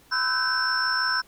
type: tone cluster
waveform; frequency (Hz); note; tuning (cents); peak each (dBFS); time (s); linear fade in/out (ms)
sine; 1011 / 1313 / 1521 / 1587 / 5350; B5 / E6 / F#6 / G6 / E8; +40 / -7 / +47 / +21 / +25; -30 / -29 / -25 / -30 / -26; 0.11-1.22; 20
effects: tanh soft clip ceiling -14 dBFS + pink hiss -56 dBFS RMS until 1.27 s